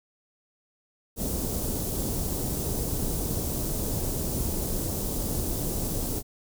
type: band-stop noise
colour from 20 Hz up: pink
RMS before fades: -29 dBFS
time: 1.16-6.23 s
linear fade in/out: 50 ms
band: 490 to 7800 Hz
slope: 12 dB/octave
effects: none